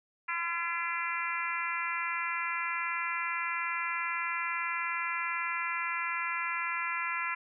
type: harmonic tone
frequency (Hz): 339.9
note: F4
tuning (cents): -47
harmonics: 3 / 4 / 5 / 6 / 7 / 8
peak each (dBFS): -37 / -37 / -39 / -37 / -37 / -43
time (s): 0.28-7.35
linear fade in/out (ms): 10
effects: none